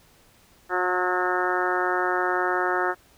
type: harmonic tone with a mistuned harmonic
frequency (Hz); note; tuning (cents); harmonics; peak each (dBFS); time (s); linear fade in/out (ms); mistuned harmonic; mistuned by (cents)
181.1; F#3; -37; 2 / 3 / 4 / 5 / 6 / 7 / 8 / 9 / 10; -27 / -33 / -29 / -31 / -33 / -29 / -30 / -32 / -33; 0.69-2.95; 50; 7; +22
effects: pink hiss -57 dBFS RMS until 3.17 s